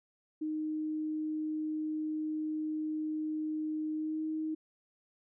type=tone with pitch glide; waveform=sine; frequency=309.5 to 313.5 Hz; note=D#4 to D#4; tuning=-9 to +13 cents; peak=-32 dBFS; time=0.41-4.55 s; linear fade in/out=10 ms; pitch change=+22 cents; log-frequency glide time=3.94-4.22 s; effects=none